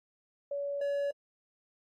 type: tone pair in turn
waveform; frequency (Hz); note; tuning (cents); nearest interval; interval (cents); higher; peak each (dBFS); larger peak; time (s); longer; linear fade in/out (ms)
sine / triangle; 567 / 567; C#5 / C#5; +39 / +39; unison; 0; neither; -32 / -27; second; 0.51-0.81 / 0.81-1.11; neither; 5
effects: AAC 48 kbps